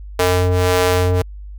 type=ring-modulated tone; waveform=sawtooth; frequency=181.2 Hz; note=F#3; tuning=36 cents flat; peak=-6 dBFS; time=0.19-1.22 s; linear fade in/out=5 ms; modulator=271 Hz; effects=added 50 Hz sine -30 dBFS peak until 1.58 s